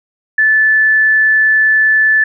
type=tone; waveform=sine; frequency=1745 Hz; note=A6; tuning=15 cents flat; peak=-7 dBFS; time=0.38-2.24 s; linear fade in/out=5 ms; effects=none